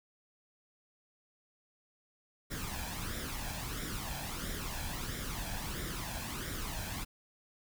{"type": "noise with flanger", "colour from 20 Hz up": "pink", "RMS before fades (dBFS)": -39, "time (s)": [2.5, 7.05], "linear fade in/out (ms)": 20, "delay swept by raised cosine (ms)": [0.55, 1.24], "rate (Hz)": 1.5, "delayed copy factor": 0.6, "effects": []}